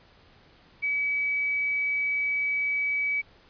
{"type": "tone with quantisation", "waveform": "sine", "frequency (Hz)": 2282, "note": "C#7", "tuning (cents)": 50, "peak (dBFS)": -24, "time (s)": [0.82, 3.22], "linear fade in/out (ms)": 20, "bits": 9, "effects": ["pink hiss -57 dBFS RMS until 3.49 s", "resampled to 11025 Hz"]}